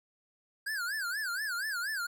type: tone with vibrato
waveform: square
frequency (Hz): 1564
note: G6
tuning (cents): -4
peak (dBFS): -33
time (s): 0.66-2.07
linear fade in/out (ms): 10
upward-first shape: sine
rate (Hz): 4.2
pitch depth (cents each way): 210
effects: none